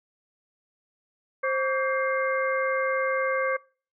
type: harmonic tone with a mistuned harmonic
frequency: 528 Hz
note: C5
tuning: 16 cents sharp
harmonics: 1 / 2 / 3 / 4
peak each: -26 / -29 / -31 / -32 dBFS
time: 1.43-3.57 s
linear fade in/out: 10 ms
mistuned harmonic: 2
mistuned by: +140 cents
effects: noise-tail reverb RT60 0.4 s tail -24 dB re dry